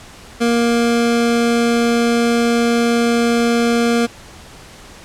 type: tone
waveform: 25% pulse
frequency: 234.8 Hz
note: A#3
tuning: 13 cents sharp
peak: -9 dBFS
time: 0.4-4.07 s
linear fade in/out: 20 ms
effects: pink hiss -39 dBFS RMS until 5.04 s + low-pass 9000 Hz 12 dB/octave